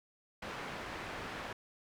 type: low-pass noise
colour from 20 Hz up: white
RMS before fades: -43 dBFS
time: 0.42-1.53 s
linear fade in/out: 5 ms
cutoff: 1800 Hz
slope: 12 dB/octave
effects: none